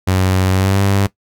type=tone with pitch glide; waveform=sawtooth; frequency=93.6 to 98.88 Hz; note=F#2 to G2; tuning=+20 to +15 cents; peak=-8 dBFS; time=0.07-1.07 s; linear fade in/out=10 ms; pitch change=+95 cents; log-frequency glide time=0.51-0.81 s; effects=noise-tail reverb RT60 0.1 s tail -17 dB re dry